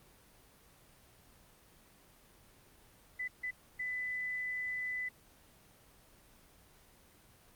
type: tone bursts at uneven times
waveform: sine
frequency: 2000 Hz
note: B6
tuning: 21 cents sharp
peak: -35 dBFS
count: 3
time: 3.19-3.28 / 3.43-3.51 / 3.79-5.09 s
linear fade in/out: 10 ms
effects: pink hiss -62 dBFS RMS until 7.55 s + Opus 24 kbps